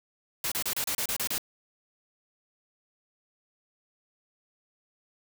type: noise bursts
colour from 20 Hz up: white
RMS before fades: -30 dBFS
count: 9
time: 0.44-1.381 s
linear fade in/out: 2 ms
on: 77 ms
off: 31 ms
effects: none